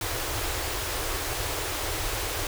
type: band-stop noise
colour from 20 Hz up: pink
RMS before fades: -30 dBFS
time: 0.01-2.47 s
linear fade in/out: 2 ms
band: 120 to 300 Hz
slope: 48 dB/octave
effects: none